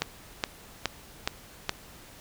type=click train; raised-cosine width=0.2 ms; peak=-8 dBFS; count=5; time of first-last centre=0.02-1.694 s; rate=2.39 Hz; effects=pink hiss -50 dBFS RMS until 2.2 s